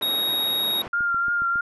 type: band-pass noise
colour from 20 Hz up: pink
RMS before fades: -36 dBFS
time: 0.01-0.88 s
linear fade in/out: 2 ms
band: 290 to 1800 Hz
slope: 12 dB/octave
type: tone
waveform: square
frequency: 3771 Hz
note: A#7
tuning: 19 cents sharp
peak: -22 dBFS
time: 0.02-0.82 s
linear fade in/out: 5 ms
type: click train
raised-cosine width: 3 ms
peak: -28 dBFS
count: 6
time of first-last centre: 0.87-1.558 s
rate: 7.27 Hz
type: tone with vibrato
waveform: sine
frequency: 1396 Hz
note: F6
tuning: 1 cent flat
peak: -20 dBFS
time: 0.93-1.61 s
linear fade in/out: 5 ms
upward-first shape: triangle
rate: 3.2 Hz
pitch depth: 28 cents each way
effects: resampled to 32000 Hz